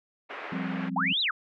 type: band-pass noise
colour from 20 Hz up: white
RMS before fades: -39 dBFS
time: 0.29-0.9 s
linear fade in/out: 20 ms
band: 320 to 2200 Hz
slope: 24 dB/octave
type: chord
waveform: sine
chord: F suspended second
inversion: none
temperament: just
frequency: 174.61 / 196.44 / 261.9 Hz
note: F3 / G3 / C4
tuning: 0 / +4 / +2 cents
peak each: -34 dBFS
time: 0.52-1.13 s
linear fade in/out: 5 ms
type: linear two-way sweep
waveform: sine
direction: up then down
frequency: 698.5 to 4052 to 1141 Hz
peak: -24 dBFS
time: 0.96-1.31 s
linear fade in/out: 5 ms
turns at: 1.21 s
effects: none